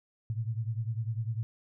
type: beating tone pair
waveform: sine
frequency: 109.7 / 119.7 Hz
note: A2 / A#2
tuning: -5 / +46 cents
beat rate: 10 Hz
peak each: -32 / -35 dBFS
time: 0.3-1.43 s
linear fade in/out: 0 ms
effects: none